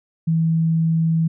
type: tone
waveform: sine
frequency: 162.9 Hz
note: E3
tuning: 20 cents flat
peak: -15 dBFS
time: 0.27-1.28 s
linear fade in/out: 10 ms
effects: none